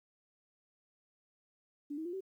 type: tone with pitch steps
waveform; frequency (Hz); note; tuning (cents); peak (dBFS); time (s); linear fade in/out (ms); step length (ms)
sine; 290 / 318.1 / 348.9 / 382.7; D4 / D#4 / F4 / G4; -22 / +38 / -2 / -42; -37; 1.9-2.208; 10; 77
effects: 12-bit